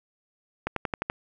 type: accelerating click train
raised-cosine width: 0.5 ms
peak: -12 dBFS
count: 6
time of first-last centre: 0.67-1.099 s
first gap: 93 ms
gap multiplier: 0.96
effects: none